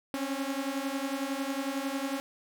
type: beating tone pair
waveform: sawtooth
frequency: 268 / 279 Hz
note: C4 / C#4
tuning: +42 / +11 cents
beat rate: 11 Hz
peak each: -30 dBFS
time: 0.14-2.2 s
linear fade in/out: 0 ms
effects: none